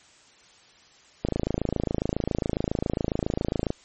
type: click train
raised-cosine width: 2 ms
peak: -11 dBFS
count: 68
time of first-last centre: 1.25-3.704 s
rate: 27.3 Hz
effects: white hiss -55 dBFS RMS until 3.84 s + MP3 32 kbps